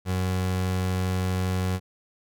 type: tone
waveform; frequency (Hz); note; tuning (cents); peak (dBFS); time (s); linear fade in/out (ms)
30% pulse; 92.5; F#2; 0; -21; 0.05-1.8; 50
effects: none